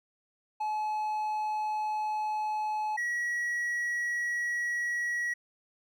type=tone pair in turn; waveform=triangle; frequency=855 / 1919.4 Hz; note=A5 / B6; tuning=-50 / -50 cents; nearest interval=octave + major second; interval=1400 cents; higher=second; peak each=-27 dBFS; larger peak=neither; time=0.6-2.97 / 2.97-5.34 s; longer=neither; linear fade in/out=10 ms; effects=none